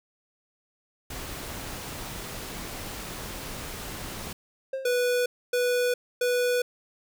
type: noise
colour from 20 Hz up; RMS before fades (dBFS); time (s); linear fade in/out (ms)
pink; -37; 1.1-4.33; 5
type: tone with exponential decay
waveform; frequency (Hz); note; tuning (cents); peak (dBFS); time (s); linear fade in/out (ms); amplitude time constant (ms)
triangle; 532; C5; +29; -24; 4.73-5.13; 5; 86
type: tone bursts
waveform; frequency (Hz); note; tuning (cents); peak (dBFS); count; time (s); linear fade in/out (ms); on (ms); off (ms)
square; 491.8; B4; -7; -23; 3; 4.85-6.62; 5; 410; 270
effects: none